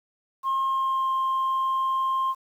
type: tone with pitch glide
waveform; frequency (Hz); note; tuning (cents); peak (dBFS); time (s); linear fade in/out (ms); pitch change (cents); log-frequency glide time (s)
sine; 1070 to 1057.7; C6 to C6; +38 to +18; -20; 0.43-2.35; 50; -20; 0.64-1.11
effects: tanh soft clip ceiling -20 dBFS + 9-bit